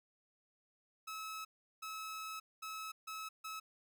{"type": "tone bursts at uneven times", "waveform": "sawtooth", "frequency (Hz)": 1294, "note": "E6", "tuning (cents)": -32, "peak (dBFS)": -39, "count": 5, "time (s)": [[1.07, 1.45], [1.82, 2.4], [2.62, 2.92], [3.07, 3.29], [3.44, 3.6]], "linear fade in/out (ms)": 10, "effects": []}